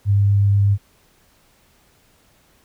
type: tone with vibrato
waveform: sine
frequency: 100.5 Hz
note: G2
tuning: 44 cents sharp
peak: -12 dBFS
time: 0.05-0.78 s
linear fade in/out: 50 ms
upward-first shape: triangle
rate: 8.3 Hz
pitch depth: 9 cents each way
effects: pink hiss -57 dBFS RMS until 2.64 s